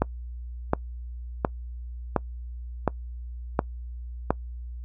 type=click train; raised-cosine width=1 ms; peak=-6 dBFS; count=7; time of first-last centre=0.02-4.306 s; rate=1.4 Hz; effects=noise-tail reverb RT60 0.1 s tail -24 dB re dry + added 60 Hz sine -34 dBFS peak until 4.84 s